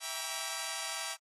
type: chord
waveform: 5% pulse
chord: E diminished seventh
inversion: none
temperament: just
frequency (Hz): 659.3 / 791.1 / 949.3 / 1139.2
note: E5 / G5 / Bb5 / Db6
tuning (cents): 0 / +16 / +31 / +47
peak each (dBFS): -31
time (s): 0-1.17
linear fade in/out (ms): 50
effects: AAC 32 kbps